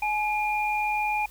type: tone pair together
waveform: sine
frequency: 845 / 2409 Hz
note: G#5 / D7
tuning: +30 / +43 cents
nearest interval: octave + tritone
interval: 1813 cents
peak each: -25 / -28 dBFS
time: 0.02-1.26 s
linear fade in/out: 5 ms
effects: added 50 Hz sine -49 dBFS peak until 1.3 s + white hiss -52 dBFS RMS until 1.3 s